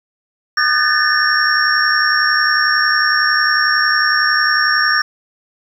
sine tone cluster, 1219 / 1522 / 1720 / 1791 / 5520 Hz, D#6 / F#6 / A6 / A6 / F8, -36 / +48 / -40 / +30 / -21 cents, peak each -18 dBFS, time 0.57-5.02 s, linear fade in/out 5 ms, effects 7-bit

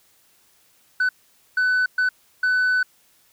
sine tone bursts at uneven times, 1500 Hz, F#6, 23 cents sharp, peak -14 dBFS, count 4, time 1-1.09 / 1.57-1.86 / 1.98-2.09 / 2.43-2.83 s, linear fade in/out 5 ms, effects tanh soft clip ceiling -16 dBFS + white hiss -59 dBFS RMS until 3.32 s

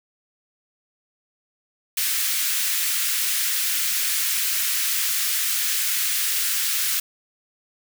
white high-pass noise, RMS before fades -23 dBFS, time 1.97-7 s, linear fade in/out 5 ms, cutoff 1500 Hz, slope 24 dB/octave, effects none

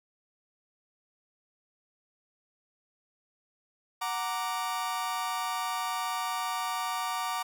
40% pulse chord, Gb augmented, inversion none, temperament equal, 740 / 932.3 / 1174.7 Hz, Gb5 / Bb5 / D6, 0 / 0 / 0 cents, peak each -35 / -34 / -33 dBFS, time 4.01-7.43 s, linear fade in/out 10 ms, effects none

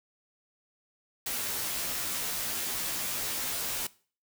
white noise with comb filter, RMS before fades -33 dBFS, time 1.26-3.87 s, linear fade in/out 5 ms, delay 14 ms, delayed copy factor -0.95, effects noise-tail reverb RT60 0.4 s tail -20 dB re dry

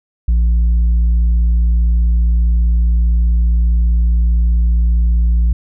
sine tone with tanh clipping, 57.6 Hz, A#1, 20 cents flat, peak -10 dBFS, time 0.28-5.53 s, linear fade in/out 5 ms, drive 3 dB, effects none

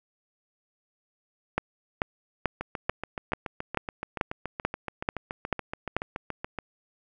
two click trains, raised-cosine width 0.5 ms, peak -9 / -17 dBFS, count 11 / 29, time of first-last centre 1.58-5.966 / 2.61-6.587 s, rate 2.28 / 7.04 Hz, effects none

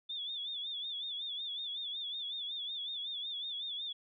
sine tone with vibrato, 3506 Hz, A7, 7 cents flat, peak -37 dBFS, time 0.09-3.93 s, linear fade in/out 10 ms, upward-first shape sine, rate 5.4 Hz, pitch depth 90 cents each way, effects none

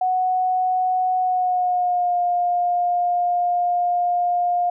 sine tone with pitch glide, 739 to 707.7 Hz, F#5 to F5, -2 to +23 cents, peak -17 dBFS, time 0.01-4.7 s, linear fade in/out 5 ms, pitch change -75 cents, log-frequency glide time 1.19-2.18 s, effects none

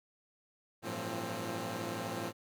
10% pulse tone cluster, 100.9 / 113 / 170.9 / 182.7 / 264.4 Hz, G#2 / A2 / F3 / F#3 / C4, -49 / +47 / -37 / -22 / +18 cents, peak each -38 / -33 / -34 / -38 / -34 dBFS, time 0.82-2.33 s, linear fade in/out 50 ms, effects none

